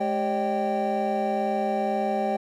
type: tone cluster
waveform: triangle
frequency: 212.1 / 392.1 / 547 / 609 / 779 Hz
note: G#3 / G4 / C#5 / D#5 / G5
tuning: +37 / 0 / -23 / -37 / -11 cents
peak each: -28 / -30 / -29 / -28 / -25 dBFS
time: 0-2.37 s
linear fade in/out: 10 ms
effects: none